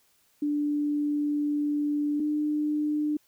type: tone pair in turn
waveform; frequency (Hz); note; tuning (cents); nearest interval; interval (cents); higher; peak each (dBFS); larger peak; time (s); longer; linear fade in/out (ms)
sine; 293.7 / 299.7; D4 / D4; 0 / +35; unison; 35; second; -24; neither; 0.42-2.2 / 2.2-3.17; first; 5
effects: white hiss -66 dBFS RMS until 3.27 s